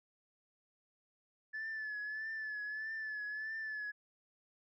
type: tone with vibrato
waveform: sine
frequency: 1733 Hz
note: A6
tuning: 27 cents flat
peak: -37 dBFS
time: 1.53-3.92 s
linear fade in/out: 20 ms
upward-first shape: triangle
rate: 1.6 Hz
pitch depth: 56 cents each way
effects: tanh soft clip ceiling -36 dBFS